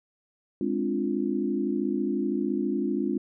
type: chord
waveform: sine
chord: D half-diminished seventh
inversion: second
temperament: equal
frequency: 207.7 / 261.6 / 293.7 / 349.2 Hz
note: Ab3 / C4 / D4 / F4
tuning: 0 / 0 / 0 / 0 cents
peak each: -30 dBFS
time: 0.61-3.18 s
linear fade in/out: 2 ms
effects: none